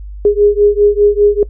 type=beating tone pair; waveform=sine; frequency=410 / 415 Hz; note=G#4 / G#4; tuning=-22 / -1 cents; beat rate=5 Hz; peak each=-10 dBFS; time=0.25-1.43 s; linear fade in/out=2 ms; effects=noise-tail reverb RT60 0.1 s tail -20 dB re dry + added 50 Hz sine -25 dBFS peak until 1.49 s